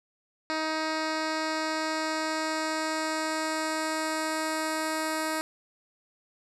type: tone with low-pass filter sweep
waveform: 10% pulse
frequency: 314.9 Hz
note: D#4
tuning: 21 cents sharp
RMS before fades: -30 dBFS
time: 0.5-5.41 s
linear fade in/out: 0 ms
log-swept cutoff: 5100 to 11000 Hz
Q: 1.3
effects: none